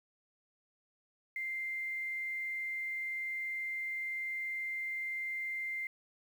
sine tone with quantisation, 2093 Hz, C7, in tune, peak -35 dBFS, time 1.36-5.87 s, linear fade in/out 2 ms, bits 10, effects none

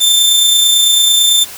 sawtooth tone with amplitude modulation, 3560 Hz, A7, 20 cents sharp, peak -3 dBFS, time 0-1.45 s, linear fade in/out 20 ms, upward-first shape sine, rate 29 Hz, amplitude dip 30%, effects white hiss -30 dBFS RMS until 1.57 s

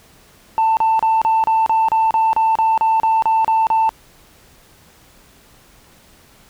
sine tone bursts, 890 Hz, A5, 20 cents sharp, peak -10 dBFS, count 15, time 0.58-3.892 s, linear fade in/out 0 ms, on 190 ms, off 33 ms, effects tanh soft clip ceiling -10 dBFS + pink hiss -49 dBFS RMS until 6.49 s

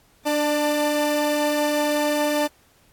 45% pulse tone cluster, 294.3 / 595 / 888 Hz, D4 / D5 / A5, +4 / +22 / +16 cents, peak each -24 / -22 / -29 dBFS, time 0.25-2.48 s, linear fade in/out 20 ms, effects pink hiss -58 dBFS RMS until 2.92 s + AAC 64 kbps

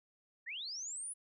sine linear sweep, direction up, 1707 to 10180 Hz, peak -40 dBFS, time 0.46-1.14 s, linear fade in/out 20 ms, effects none

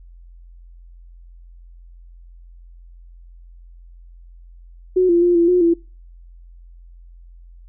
sine tone with pitch steps, 367.8 / 343.6 / 351 / 339.8 / 359.8 / 337.5 Hz, F#4 / F4 / F4 / F4 / F#4 / E4, -10 / -28 / +9 / -47 / -48 / +41 cents, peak -11 dBFS, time 4.96-5.74 s, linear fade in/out 10 ms, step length 130 ms, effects noise-tail reverb RT60 0.3 s tail -23 dB re dry + added 43 Hz sine -40 dBFS peak until 7.68 s

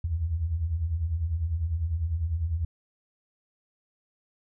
sine beating tone pair, 73.42 / 83.42 Hz, D2 / E2, 0 / +21 cents, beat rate 10 Hz, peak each -33 / -26 dBFS, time 0.04-2.65 s, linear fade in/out 5 ms, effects none

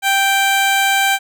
15% pulse tone, 784 Hz, G5, in tune, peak -6 dBFS, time 0.02-1.19 s, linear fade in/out 50 ms, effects none

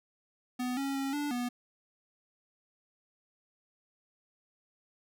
square tone with pitch steps, 249.5 / 274.9 / 272.5 / 291.5 / 244.4 Hz, B3 / C#4 / C#4 / D4 / B3, +18 / -14 / -29 / -13 / -18 cents, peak -32 dBFS, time 0.59-1.49 s, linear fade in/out 10 ms, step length 180 ms, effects none

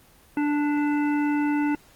harmonic tone with a mistuned harmonic, 293.7 Hz, D4, in tune, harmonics 1 / 3 / 5 / 7 / 9, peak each -21 / -31 / -35 / -38 / -40 dBFS, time 0.37-1.75 s, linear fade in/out 2 ms, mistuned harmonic 7, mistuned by -25 cents, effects pink hiss -55 dBFS RMS until 1.95 s + Opus 24 kbps

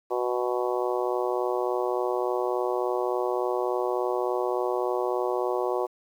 harmonic tone, 123.47 Hz, B2, in tune, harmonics 3 / 4 / 5 / 6 / 7 / 8 / 9, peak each -28 / -30 / -32 / -34 / -35 / -36 / -37 dBFS, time 0.1-5.87 s, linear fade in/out 20 ms, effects 9-bit

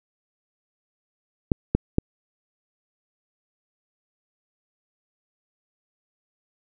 clicks, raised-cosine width 3 ms, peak -5 dBFS, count 3, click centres 1.518 / 1.75 / 1.984 s, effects none

